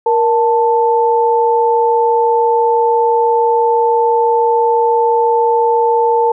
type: tone pair together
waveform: sine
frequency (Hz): 468.8 / 883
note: A#4 / A5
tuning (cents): +10 / +6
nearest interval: major seventh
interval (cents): 1096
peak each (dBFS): -12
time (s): 0.06-6.32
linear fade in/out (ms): 5
effects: none